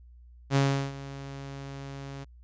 sawtooth tone with ADSR envelope, 137.9 Hz, C#3, 9 cents flat, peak -16 dBFS, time 0.5-2.25 s, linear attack 58 ms, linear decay 360 ms, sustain -18 dB, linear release 22 ms, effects added 60 Hz sine -49 dBFS peak until 2.43 s + resampled to 16000 Hz

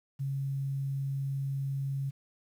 sine tone with quantisation, 137.2 Hz, C#3, 17 cents flat, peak -30 dBFS, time 0.19-2.11 s, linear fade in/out 20 ms, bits 10, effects none

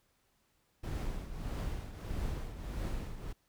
brown noise with tremolo, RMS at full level -35 dBFS, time 0.83-3.33 s, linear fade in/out 10 ms, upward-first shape triangle, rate 1.6 Hz, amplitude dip 70%, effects pink hiss -74 dBFS RMS until 3.48 s

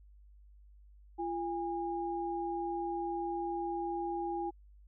sine tone pair together, 342.7 / 815 Hz, F4 / G#5, -33 / -33 cents, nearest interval octave + minor third, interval 1500 cents, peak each -36 / -36 dBFS, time 1.18-4.51 s, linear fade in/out 20 ms, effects added 50 Hz sine -55 dBFS peak until 4.87 s

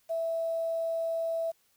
sine tone with quantisation, 659 Hz, E5, 1 cent flat, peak -28 dBFS, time 0.09-1.52 s, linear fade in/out 20 ms, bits 9, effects white hiss -69 dBFS RMS until 1.76 s

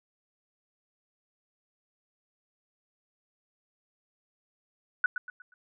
sine tone with echo, 1480 Hz, F#6, in tune, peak -20 dBFS, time 5.04-5.06 s, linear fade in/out 2 ms, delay 120 ms, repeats 4, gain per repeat -9 dB, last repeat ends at 5.54 s, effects none

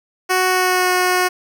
10% pulse tone with pitch glide, 370 to 364.1 Hz, F#4 to F#4, 0 to -28 cents, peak -6 dBFS, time 0.29-1.29 s, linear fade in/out 20 ms, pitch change -28 cents, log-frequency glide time 0.48-0.91 s, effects 8-bit

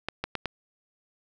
clicks, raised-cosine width 0.3 ms, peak -13 dBFS, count 4, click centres 0.086 / 0.24 / 0.353 / 0.457 s, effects none

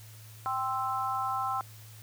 sine chord, C major, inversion second, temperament equal, 784 / 1046.5 / 1318.5 Hz, G5 / C6 / E6, 0 / 0 / 0 cents, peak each -33 dBFS, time 0.46-1.61 s, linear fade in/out 0 ms, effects added 109 Hz sine -48 dBFS peak until 2.02 s + white hiss -54 dBFS RMS until 2.02 s

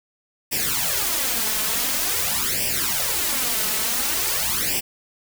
white noise with flanger, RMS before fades -23 dBFS, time 0.51-4.81 s, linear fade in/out 20 ms, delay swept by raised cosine 0.37 to 4.67 ms, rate 0.47 Hz, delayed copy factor +0.8, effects none

